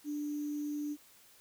sine tone with sample-and-hold, 294.9 Hz, D4, 7 cents sharp, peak -34 dBFS, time 0.04-0.97 s, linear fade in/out 50 ms, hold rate 6300 Hz, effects white hiss -61 dBFS RMS until 1.4 s

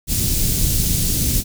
pink band-stop noise, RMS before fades -18 dBFS, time 0.07-1.44 s, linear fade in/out 50 ms, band 190 to 5700 Hz, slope 12 dB/octave, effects none

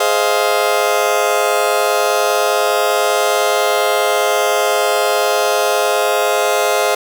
30% pulse chord, F minor seventh, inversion first, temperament just, 419.1 / 523.8 / 628.6 / 698.5 Hz, Ab4 / C5 / Eb5 / F5, +16 / +2 / +18 / 0 cents, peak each -16 dBFS, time 0-6.95 s, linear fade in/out 5 ms, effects none

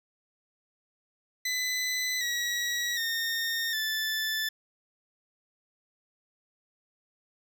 20% pulse tone with pitch steps, 2007 / 1918.6 / 1834.1 / 1753.3 Hz, B6 / A#6 / A#6 / A6, +27 / +49 / -29 / -7 cents, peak -23 dBFS, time 1.45-4.49 s, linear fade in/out 5 ms, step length 760 ms, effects none

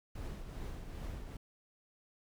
brown noise with tremolo, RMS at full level -41 dBFS, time 0.15-1.37 s, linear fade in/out 5 ms, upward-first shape triangle, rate 2.5 Hz, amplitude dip 50%, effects none

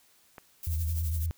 click, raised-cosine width 0.5 ms, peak -28 dBFS, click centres 0.382 s
violet noise with tremolo, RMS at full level -38 dBFS, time 0.63-1.26 s, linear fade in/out 0 ms, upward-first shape triangle, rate 12 Hz, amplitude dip 70%
sine tone with vibrato, 80.6 Hz, E2, 38 cents flat, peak -27 dBFS, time 0.67-1.31 s, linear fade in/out 0 ms, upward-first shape sine, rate 8.9 Hz, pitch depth 69 cents each way
effects white hiss -63 dBFS RMS until 1.37 s

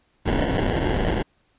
pink noise with sample-and-hold, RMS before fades -22 dBFS, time 0.25-1.23 s, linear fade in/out 20 ms, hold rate 1225 Hz, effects pink hiss -65 dBFS RMS until 1.58 s + resampled to 8000 Hz

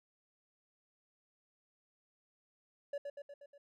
triangle tone with echo, 570 Hz, C#5, 48 cents sharp, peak -34 dBFS, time 2.93-2.98 s, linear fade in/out 5 ms, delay 120 ms, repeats 5, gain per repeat -4 dB, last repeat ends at 3.58 s, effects none

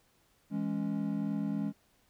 triangle chord, C# minor, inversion first, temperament equal, 164.81 / 207.7 / 277.2 Hz, E3 / G#3 / C#4, 0 / 0 / 0 cents, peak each -36 / -31 / -34 dBFS, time 0.5-1.73 s, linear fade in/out 50 ms, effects pink hiss -69 dBFS RMS until 2.09 s

